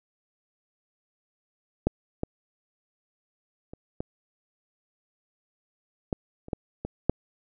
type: clicks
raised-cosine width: 2 ms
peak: -8 / -14 / -27 / -17 / -13 / -29 / -13 / -18 / -6 dBFS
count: 9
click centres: 1.87 / 2.234 / 3.735 / 4.005 / 6.128 / 6.484 / 6.532 / 6.85 / 7.096 s
effects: none